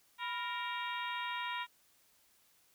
harmonic tone with a mistuned harmonic, 466.2 Hz, A#4, in tune, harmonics 2 / 3 / 4 / 5 / 6 / 7 / 8, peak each -39 / -45 / -44 / -45 / -47 / -49 / -48 dBFS, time 0.18-1.67 s, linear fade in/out 50 ms, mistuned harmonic 2, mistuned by +92 cents, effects white hiss -69 dBFS RMS until 2.74 s

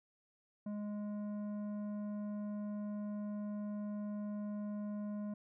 sine tone with tanh clipping, 207.7 Hz, G#3, in tune, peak -40 dBFS, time 0.66-5.34 s, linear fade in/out 5 ms, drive 10 dB, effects none

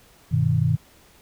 sine chord, G augmented, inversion none, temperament equal, 98 / 123.47 / 155.56 Hz, G2 / B2 / D#3, 0 / 0 / 0 cents, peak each -24 / -21 / -21 dBFS, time 0.31-0.77 s, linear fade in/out 20 ms, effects pink hiss -54 dBFS RMS until 1.21 s

